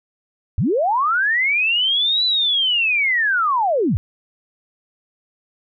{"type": "linear two-way sweep", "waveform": "sine", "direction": "up then down", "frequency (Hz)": [66.7, 4017, 66.7], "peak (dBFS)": -15, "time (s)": [0.58, 3.97], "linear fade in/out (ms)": 0, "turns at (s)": 2.25, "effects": []}